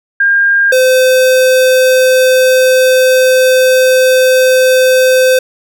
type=tone pair in turn; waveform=sine / square; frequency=1608 / 514.4 Hz; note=G6 / C5; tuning=+44 / -30 cents; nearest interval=octave + minor sixth; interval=1974 cents; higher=first; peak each=-6 dBFS; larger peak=neither; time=0.2-0.72 / 0.72-5.39 s; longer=second; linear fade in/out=5 ms; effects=none